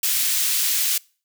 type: high-pass noise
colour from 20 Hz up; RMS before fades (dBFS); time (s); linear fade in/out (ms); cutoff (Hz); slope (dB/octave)
white; -21; 0.03-0.98; 5; 2400; 12
effects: noise-tail reverb RT60 0.4 s tail -25 dB re dry